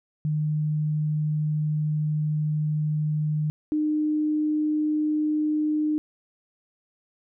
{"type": "tone pair in turn", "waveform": "sine", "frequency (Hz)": [152.2, 304.4], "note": ["D#3", "D#4"], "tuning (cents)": [-38, -38], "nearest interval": "octave", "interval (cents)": 1200, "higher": "second", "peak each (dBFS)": [-22, -21], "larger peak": "second", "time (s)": [[0.25, 3.5], [3.72, 5.98]], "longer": "first", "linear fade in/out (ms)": 0, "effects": []}